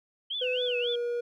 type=tone with vibrato; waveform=sine; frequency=3000 Hz; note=F#7; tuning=23 cents sharp; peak=-30 dBFS; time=0.3-0.96 s; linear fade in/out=10 ms; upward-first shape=sine; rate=3.7 Hz; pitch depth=270 cents each way
type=tone with pitch glide; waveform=triangle; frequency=502 to 478.5 Hz; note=B4 to A#4; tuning=+28 to +45 cents; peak=-26 dBFS; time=0.41-1.21 s; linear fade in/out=10 ms; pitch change=-83 cents; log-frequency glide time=0.54-0.91 s
effects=none